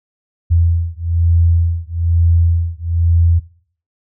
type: beating tone pair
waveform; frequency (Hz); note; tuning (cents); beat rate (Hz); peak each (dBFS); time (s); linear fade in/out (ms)
sine; 83.9 / 85; E2 / F2; +31 / -46; 1.1; -14; 0.5-3.4; 20
effects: noise-tail reverb RT60 0.5 s tail -19 dB re dry